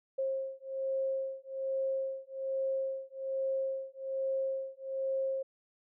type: beating tone pair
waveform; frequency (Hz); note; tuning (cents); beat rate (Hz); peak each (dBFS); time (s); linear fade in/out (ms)
sine; 534 / 535.2; C5 / C5; +35 / +39; 1.2; -35 / -35; 0.18-5.43; 10
effects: none